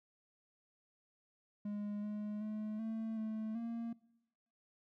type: tone with pitch steps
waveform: triangle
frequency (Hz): 206.7 / 209.6 / 214 / 222.8 / 218.4 / 231.5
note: G#3 / G#3 / A3 / A3 / A3 / A#3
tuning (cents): -8 / +16 / -48 / +22 / -13 / -12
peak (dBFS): -36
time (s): 1.65-3.93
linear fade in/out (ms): 5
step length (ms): 380
effects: noise-tail reverb RT60 0.9 s tail -22 dB re dry